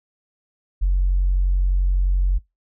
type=tone; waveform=sine; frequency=45.81 Hz; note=F#1; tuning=17 cents flat; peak=-14 dBFS; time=0.81-2.39 s; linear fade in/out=20 ms; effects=noise-tail reverb RT60 0.2 s tail -24 dB re dry + tanh soft clip ceiling -11 dBFS